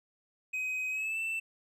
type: tone with pitch glide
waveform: triangle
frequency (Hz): 2521 to 2663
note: D#7 to E7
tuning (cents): +22 to +17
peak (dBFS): -30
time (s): 0.53-1.4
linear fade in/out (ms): 10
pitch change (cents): +95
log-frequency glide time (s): 0.9-1.19
effects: none